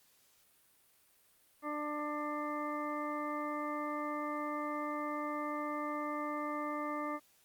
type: harmonic tone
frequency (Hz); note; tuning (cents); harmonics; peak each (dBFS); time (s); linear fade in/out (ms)
297.2; D4; +21; 1 / 2 / 3 / 4 / 6 / 7; -40 / -42 / -46 / -39 / -51 / -49; 1.62-7.2; 50
effects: white hiss -68 dBFS RMS until 7.44 s + Opus 48 kbps

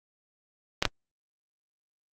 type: clicks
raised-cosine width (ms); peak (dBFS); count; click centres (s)
0.2; -4; 2; 0.825 / 0.853
effects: Opus 24 kbps

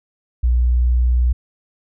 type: tone with pitch glide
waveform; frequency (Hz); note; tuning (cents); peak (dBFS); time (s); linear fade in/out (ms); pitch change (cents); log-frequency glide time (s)
sine; 60.6 to 61.13; B1 to B1; -32 to -17; -12; 0.43-1.33; 10; +15; 0.55-0.9
effects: none

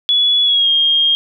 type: tone with pitch glide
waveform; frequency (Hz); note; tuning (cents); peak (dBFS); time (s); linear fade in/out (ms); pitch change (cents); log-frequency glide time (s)
sine; 3400 to 3230; G#7 to G#7; +40 to -49; -10; 0.09-1.15; 0; -89; 0.44-0.69
effects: none

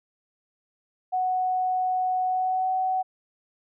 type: tone with pitch glide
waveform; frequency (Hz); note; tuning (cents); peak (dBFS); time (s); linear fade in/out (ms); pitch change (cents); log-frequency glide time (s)
sine; 740 to 749.9; F#5 to F#5; 0 to +23; -22; 1.12-3.03; 20; +23; 2.26-2.68
effects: none

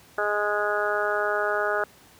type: harmonic tone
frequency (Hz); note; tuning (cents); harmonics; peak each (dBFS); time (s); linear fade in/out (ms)
207.7; G#3; 0; 2 / 3 / 4 / 5 / 6 / 7 / 8; -29 / -28 / -32 / -38 / -30 / -28 / -34; 0.18-1.84; 2
effects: pink hiss -53 dBFS RMS until 2.19 s + high-pass 80 Hz 12 dB/octave

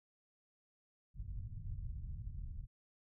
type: low-pass noise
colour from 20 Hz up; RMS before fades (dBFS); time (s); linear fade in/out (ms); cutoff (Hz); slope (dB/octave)
pink; -44; 1.14-2.67; 50; 120; 24
effects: none

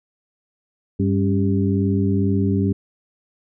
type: harmonic tone with a mistuned harmonic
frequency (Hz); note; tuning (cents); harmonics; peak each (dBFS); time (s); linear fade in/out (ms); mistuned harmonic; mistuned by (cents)
98.8; G2; +14; 1 / 2 / 3 / 4; -20 / -20 / -23 / -26; 0.99-2.73; 10; 3; -100
effects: none

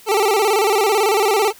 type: tone with vibrato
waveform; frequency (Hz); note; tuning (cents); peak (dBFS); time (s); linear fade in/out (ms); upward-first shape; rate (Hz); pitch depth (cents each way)
25% pulse; 415.3; G#4; 0; -10; 0.06-1.53; 50; square; 18; 100
effects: white hiss -45 dBFS RMS until 1.59 s

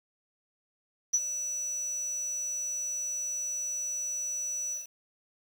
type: tone with ADSR envelope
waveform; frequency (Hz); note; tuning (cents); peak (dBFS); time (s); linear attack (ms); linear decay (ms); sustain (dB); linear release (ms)
sine; 5920; F#8; 0; -20; 1.13-4.88; 14; 45; -11; 150
effects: 8-bit

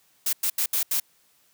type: noise bursts at uneven times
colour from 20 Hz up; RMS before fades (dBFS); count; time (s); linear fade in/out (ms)
blue; -24; 5; 0.26-0.33 / 0.43-0.5 / 0.58-0.66 / 0.73-0.83 / 0.91-1; 5
effects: white hiss -63 dBFS RMS until 1.53 s + high-pass 60 Hz 12 dB/octave

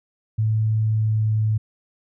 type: tone with pitch glide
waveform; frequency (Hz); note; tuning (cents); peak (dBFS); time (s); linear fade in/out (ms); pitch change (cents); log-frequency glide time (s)
sine; 109.4 to 108.58; A2 to A2; -9 to -22; -17; 0.38-1.58; 10; -13; 0.8-1.31
effects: none

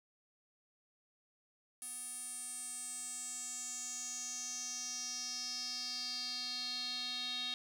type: tone with band-pass filter sweep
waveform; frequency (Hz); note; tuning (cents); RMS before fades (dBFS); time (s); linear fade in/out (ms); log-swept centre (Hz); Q
square; 248.5; B3; +11; -42; 1.82-7.54; 0; 10000 to 3700; 7.1
effects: none

